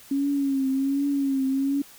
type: tone with vibrato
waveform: sine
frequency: 274.3 Hz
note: C#4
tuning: 18 cents flat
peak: -21 dBFS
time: 0.11-1.82 s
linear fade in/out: 5 ms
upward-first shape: triangle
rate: 1.3 Hz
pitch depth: 65 cents each way
effects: white hiss -49 dBFS RMS until 1.98 s